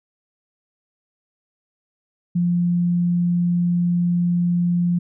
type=tone; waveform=sine; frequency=174.61 Hz; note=F3; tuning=in tune; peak=-16 dBFS; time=2.35-4.99 s; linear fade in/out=10 ms; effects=none